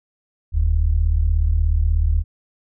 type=tone pair together; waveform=sine; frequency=41.17 / 77.78 Hz; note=E1 / D#2; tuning=-1 / 0 cents; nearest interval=major seventh; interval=1101 cents; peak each=-17 dBFS; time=0.52-2.24 s; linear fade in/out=50 ms; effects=none